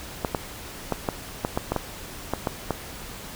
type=clicks; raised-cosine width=1 ms; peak=-9 dBFS; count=11; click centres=0.248 / 0.348 / 0.923 / 1.088 / 1.449 / 1.575 / 1.72 / 1.763 / 2.336 / 2.472 / 2.707 s; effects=pink hiss -39 dBFS RMS until 3.35 s